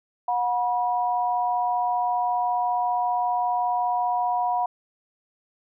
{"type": "tone pair together", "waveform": "sine", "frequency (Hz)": [725, 970.2], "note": ["F#5", "B5"], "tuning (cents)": [-35, -31], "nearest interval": "perfect fourth", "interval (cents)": 504, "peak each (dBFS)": [-23, -25], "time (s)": [0.28, 4.66], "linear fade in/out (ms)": 5, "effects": []}